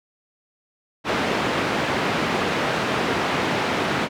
pink band-pass noise, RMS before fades -23 dBFS, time 1.04-4.09 s, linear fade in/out 50 ms, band 190 to 2800 Hz, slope 12 dB/octave, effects none

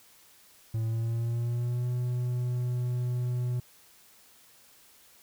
triangle tone with pitch glide, 112.5 to 123.39 Hz, A2 to B2, +39 to -1 cents, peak -25 dBFS, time 0.74-3.6 s, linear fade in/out 5 ms, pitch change +160 cents, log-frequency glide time 0.85-1.88 s, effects white hiss -58 dBFS RMS until 5.22 s

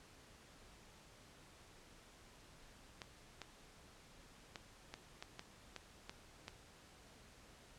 clicks, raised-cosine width 0.2 ms, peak -29 dBFS, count 9, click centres 3.018 / 3.417 / 4.558 / 4.94 / 5.225 / 5.394 / 5.763 / 6.095 / 6.481 s, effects pink hiss -62 dBFS RMS until 7.78 s + low-pass 9000 Hz 12 dB/octave

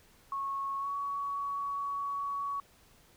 sine tone with pitch glide, 1100 to 1123.8 Hz, C#6 to C#6, -14 to +23 cents, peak -32 dBFS, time 0.32-2.6 s, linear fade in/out 2 ms, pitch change +37 cents, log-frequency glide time 0.79-0.89 s, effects pink hiss -62 dBFS RMS until 3.16 s

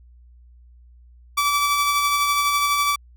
sawtooth tone with tremolo, 1155 Hz, D6, 29 cents flat, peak -13 dBFS, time 1.37-2.96 s, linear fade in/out 10 ms, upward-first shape sine, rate 12 Hz, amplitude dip 30%, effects added 60 Hz sine -46 dBFS peak until 3.16 s

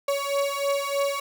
35% pulse beating tone pair, 559 / 562.2 Hz, C#5 / C#5, +14 / +24 cents, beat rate 3.2 Hz, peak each -25 dBFS, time 0.08-1.2 s, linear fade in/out 5 ms, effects none

